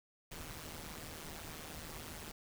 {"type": "noise with amplitude modulation", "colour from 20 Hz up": "pink", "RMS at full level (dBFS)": -44, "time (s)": [0.31, 2.32], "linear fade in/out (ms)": 10, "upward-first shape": "sine", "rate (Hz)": 156, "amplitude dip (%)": 80, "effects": []}